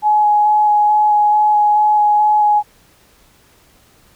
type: tone with vibrato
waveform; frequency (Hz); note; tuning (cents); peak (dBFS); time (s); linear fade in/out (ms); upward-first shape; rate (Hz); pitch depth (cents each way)
sine; 841; G#5; +22; -9; 0.02-2.63; 50; square; 2.3; 9
effects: pink hiss -51 dBFS RMS until 4.15 s